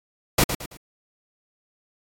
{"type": "noise with echo", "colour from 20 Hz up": "pink", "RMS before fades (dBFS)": -17, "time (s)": [0.38, 0.44], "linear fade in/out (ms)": 5, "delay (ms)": 110, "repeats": 3, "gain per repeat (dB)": -9, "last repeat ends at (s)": 0.77, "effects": ["AAC 64 kbps"]}